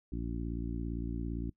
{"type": "harmonic tone", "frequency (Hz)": 57.6, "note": "A#1", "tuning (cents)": -20, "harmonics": [1, 2, 3, 4, 5, 6], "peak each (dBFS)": [-37, -42, -43, -43, -41, -47], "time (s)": [0.12, 1.5], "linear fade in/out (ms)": 5, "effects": ["noise-tail reverb RT60 0.1 s tail -22 dB re dry"]}